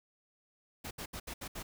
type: noise bursts at uneven times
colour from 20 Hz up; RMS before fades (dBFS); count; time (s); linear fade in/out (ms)
pink; -42; 6; 0.84-0.91 / 0.98-1.06 / 1.13-1.2 / 1.27-1.34 / 1.41-1.48 / 1.55-1.63; 10
effects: none